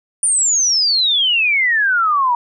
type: exponential sweep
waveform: sine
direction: down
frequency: 9450 to 940 Hz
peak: -12 dBFS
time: 0.23-2.35 s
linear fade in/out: 2 ms
effects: none